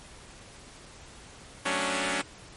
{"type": "chord", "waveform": "5% pulse", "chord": "D major seventh", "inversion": "first", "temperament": "equal", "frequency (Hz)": [185, 220, 277.2, 293.7], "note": ["F#3", "A3", "C#4", "D4"], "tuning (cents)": [0, 0, 0, 0], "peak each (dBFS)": [-22, -25, -19, -22], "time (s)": [1.65, 2.22], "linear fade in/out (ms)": 10, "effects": ["pink hiss -49 dBFS RMS until 2.56 s", "MP3 48 kbps"]}